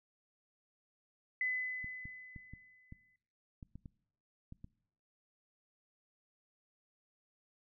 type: tone with exponential decay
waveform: sine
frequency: 2013 Hz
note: B6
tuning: 33 cents sharp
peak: -31 dBFS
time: 1.41-3.16 s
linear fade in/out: 2 ms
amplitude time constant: 380 ms
type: clicks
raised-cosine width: 5 ms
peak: -36 dBFS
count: 10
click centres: 1.844 / 2.055 / 2.362 / 2.536 / 2.924 / 3.628 / 3.756 / 3.858 / 4.524 / 4.644 s
effects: noise-tail reverb RT60 0.7 s tail -22 dB re dry